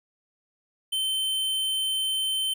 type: tone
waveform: square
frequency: 3089 Hz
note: G7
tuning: 26 cents flat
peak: -25 dBFS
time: 0.92-2.54 s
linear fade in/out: 10 ms
effects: none